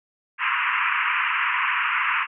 pink band-pass noise, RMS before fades -23 dBFS, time 0.38-2.27 s, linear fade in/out 50 ms, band 980 to 2800 Hz, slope 96 dB/octave, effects none

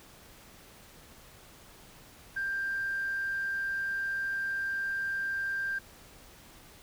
sine tone, 1585 Hz, G6, 19 cents sharp, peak -29 dBFS, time 2.36-5.79 s, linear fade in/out 10 ms, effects tanh soft clip ceiling -25 dBFS + pink hiss -54 dBFS RMS until 6.82 s

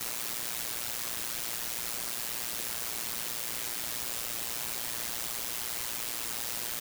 white noise with amplitude modulation, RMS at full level -32 dBFS, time 0-6.8 s, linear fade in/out 10 ms, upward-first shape sine, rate 117 Hz, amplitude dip 75%, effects none

